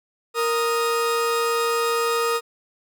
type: tone pair together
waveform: 40% pulse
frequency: 466.2 / 1244.5 Hz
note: A#4 / D#6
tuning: 0 / 0 cents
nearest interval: octave + perfect fourth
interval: 1700 cents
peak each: -21 / -23 dBFS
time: 0.34-2.41 s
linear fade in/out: 50 ms
effects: none